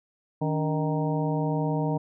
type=harmonic tone with a mistuned harmonic; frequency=155.56 Hz; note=D#3; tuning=in tune; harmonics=1 / 2 / 3 / 4 / 5 / 6; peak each=-26 / -30 / -33 / -34 / -36 / -35 dBFS; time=0.41-1.98 s; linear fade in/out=10 ms; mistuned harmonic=2; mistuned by=-130 cents; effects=none